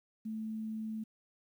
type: tone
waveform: sine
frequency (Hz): 219.2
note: A3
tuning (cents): -6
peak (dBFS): -36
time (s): 0.25-1.04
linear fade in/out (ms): 10
effects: 11-bit